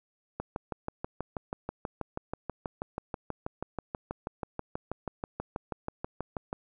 click train, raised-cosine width 1 ms, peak -19 dBFS, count 39, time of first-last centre 0.4-6.529 s, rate 6.2 Hz, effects none

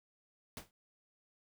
pink noise with exponential decay, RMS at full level -42 dBFS, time 0.57-0.71 s, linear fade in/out 1 ms, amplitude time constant 30 ms, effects none

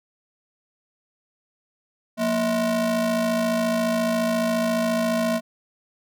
square ring-modulated tone, 206.4 Hz, G#3, 10 cents flat, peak -18 dBFS, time 2.17-5.41 s, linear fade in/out 50 ms, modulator 440 Hz, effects none

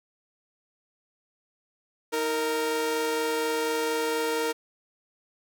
sawtooth tone pair together, 317 / 463.4 Hz, D#4 / A#4, +32 / -10 cents, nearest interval perfect fifth, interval 658 cents, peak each -29 / -22 dBFS, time 2.12-4.53 s, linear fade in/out 20 ms, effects none

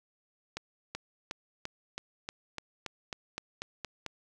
accelerating click train, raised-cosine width 0.2 ms, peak -19 dBFS, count 13, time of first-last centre 0.57-4.063 s, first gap 380 ms, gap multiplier 0.95, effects none

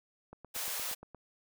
click train, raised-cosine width 1 ms, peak -34 dBFS, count 8, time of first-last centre 0.33-1.147 s, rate 8.57 Hz
white high-pass noise, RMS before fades -37 dBFS, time 0.54-0.95 s, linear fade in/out 20 ms, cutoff 430 Hz, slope 96 dB/octave
effects none

